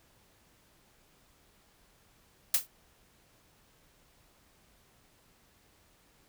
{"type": "noise with exponential decay", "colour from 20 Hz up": "blue", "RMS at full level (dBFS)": -20, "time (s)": [2.54, 2.67], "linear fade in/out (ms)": 5, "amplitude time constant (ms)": 27, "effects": ["pink hiss -65 dBFS RMS until 6.28 s"]}